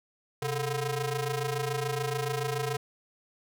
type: ring-modulated tone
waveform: sawtooth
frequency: 289 Hz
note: D4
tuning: 28 cents flat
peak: -22 dBFS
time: 0.42-2.77 s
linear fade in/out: 5 ms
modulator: 158 Hz
effects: none